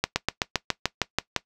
slowing click train, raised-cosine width 0.2 ms, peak -4 dBFS, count 10, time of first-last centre 0.04-1.363 s, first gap 120 ms, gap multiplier 1.05, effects noise-tail reverb RT60 0.1 s tail -19 dB re dry

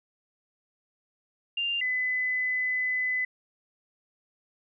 sine tone pair in turn, 2794 / 2010 Hz, F7 / B6, 0 / +30 cents, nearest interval tritone, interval 570 cents, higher first, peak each -26 / -25 dBFS, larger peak second, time 1.57-1.81 / 1.81-3.25 s, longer second, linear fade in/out 5 ms, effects none

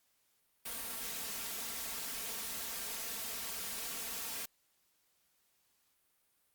white noise with comb filter, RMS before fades -41 dBFS, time 0.65-4.46 s, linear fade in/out 10 ms, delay 4.4 ms, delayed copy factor +0.7, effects white hiss -75 dBFS RMS until 6.54 s + Opus 48 kbps

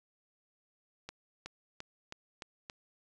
accelerating click train, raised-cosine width 0.2 ms, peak -25 dBFS, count 6, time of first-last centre 1.09-2.699 s, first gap 370 ms, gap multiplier 0.93, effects resampled to 24000 Hz

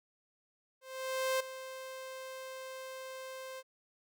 sawtooth tone with ADSR envelope, 523.3 Hz, C5, in tune, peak -25 dBFS, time 0.81-3.63 s, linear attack 590 ms, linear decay 8 ms, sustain -14 dB, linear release 43 ms, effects none

